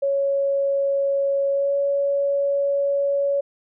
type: tone with pitch glide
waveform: sine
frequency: 555 to 561.4 Hz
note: C#5 to C#5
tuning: +2 to +22 cents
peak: -18 dBFS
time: 0.02-3.41 s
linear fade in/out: 10 ms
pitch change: +20 cents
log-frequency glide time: 1.51-1.74 s
effects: none